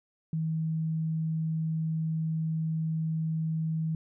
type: tone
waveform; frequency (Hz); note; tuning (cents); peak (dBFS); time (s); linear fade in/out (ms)
sine; 160; D#3; +49; -27; 0.33-3.95; 2
effects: none